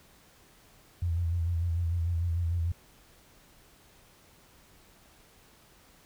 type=tone with vibrato; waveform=sine; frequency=85 Hz; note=F2; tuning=46 cents flat; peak=-26 dBFS; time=1.02-2.72 s; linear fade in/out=5 ms; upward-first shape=square; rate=6.7 Hz; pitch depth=41 cents each way; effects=pink hiss -59 dBFS RMS until 6.05 s